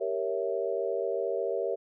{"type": "chord", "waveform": "sine", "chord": "G diminished seventh", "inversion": "none", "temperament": "equal", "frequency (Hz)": [392, 466.2, 554.4, 659.3], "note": ["G4", "Bb4", "Db5", "Fb5"], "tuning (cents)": [0, 0, 0, 0], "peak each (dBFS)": [-33, -32, -33, -35], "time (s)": [0, 1.76], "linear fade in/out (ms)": 20, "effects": []}